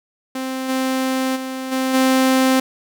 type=tone with level steps; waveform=sawtooth; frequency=261.6 Hz; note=C4; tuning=in tune; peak=-19 / -14 / -21 / -14 / -9 dBFS; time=0.35-2.6 s; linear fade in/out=5 ms; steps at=0.68 / 1.35 / 1.71 / 1.93 s; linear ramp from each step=20 ms; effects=none